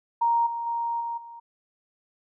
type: tone with level steps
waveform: sine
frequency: 934 Hz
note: A#5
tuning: 3 cents sharp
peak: -19 / -28 / -25 / -28 / -40 dBFS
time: 0.21-1.4 s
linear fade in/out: 10 ms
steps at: 0.46 / 0.66 / 1 / 1.17 s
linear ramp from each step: 10 ms
effects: none